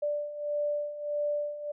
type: beating tone pair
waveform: sine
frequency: 587 / 588.6 Hz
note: D5 / D5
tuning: -1 / +4 cents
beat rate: 1.6 Hz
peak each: -35 / -30 dBFS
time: 0.02-1.72 s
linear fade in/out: 10 ms
effects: none